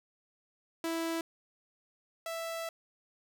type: tone pair in turn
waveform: sawtooth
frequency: 329.6 / 660.5 Hz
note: E4 / E5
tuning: 0 / +3 cents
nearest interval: octave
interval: 1203 cents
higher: second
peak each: -28 / -32 dBFS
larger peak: first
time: 0.84-1.21 / 2.26-2.69 s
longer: second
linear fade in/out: 2 ms
effects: none